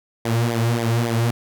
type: tone with flanger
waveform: sawtooth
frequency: 116.54 Hz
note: A#2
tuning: in tune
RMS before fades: -20 dBFS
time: 0.25-1.31 s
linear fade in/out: 5 ms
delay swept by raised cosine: 0.71 to 4.11 ms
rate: 3.6 Hz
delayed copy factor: -0.8
effects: none